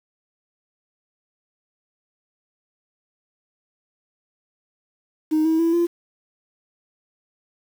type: tone with pitch steps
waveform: sine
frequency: 311.1 / 321.3 / 331.9 / 342.8 Hz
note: D#4 / E4 / E4 / F4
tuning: 0 / -44 / +12 / -32 cents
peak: -14 dBFS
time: 5.31-5.87 s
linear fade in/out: 20 ms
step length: 140 ms
effects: tanh soft clip ceiling -14 dBFS + 7-bit